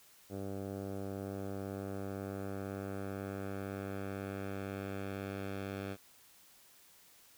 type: tone with low-pass filter sweep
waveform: 10% pulse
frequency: 98 Hz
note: G2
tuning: in tune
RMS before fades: -41 dBFS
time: 0.29-5.97 s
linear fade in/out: 50 ms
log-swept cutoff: 680 to 3400 Hz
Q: 0.89
effects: white hiss -62 dBFS RMS until 7.37 s